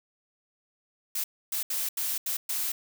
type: noise bursts at uneven times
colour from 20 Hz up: blue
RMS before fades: -30 dBFS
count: 6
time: 1.15-1.24 / 1.52-1.63 / 1.7-1.89 / 1.97-2.18 / 2.26-2.37 / 2.49-2.72 s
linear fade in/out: 5 ms
effects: none